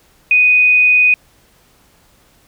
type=tone with frequency modulation; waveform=sine; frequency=2489 Hz; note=D#7; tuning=in tune; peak=-7 dBFS; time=0.31-1.14 s; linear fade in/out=2 ms; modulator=27.2 Hz; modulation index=0.22; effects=pink hiss -52 dBFS RMS until 2.47 s